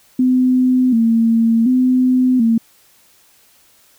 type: tone with vibrato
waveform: sine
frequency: 240.9 Hz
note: B3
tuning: 43 cents flat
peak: -10 dBFS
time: 0.19-2.58 s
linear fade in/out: 5 ms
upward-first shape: square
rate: 0.68 Hz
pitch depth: 95 cents each way
effects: white hiss -52 dBFS RMS until 3.98 s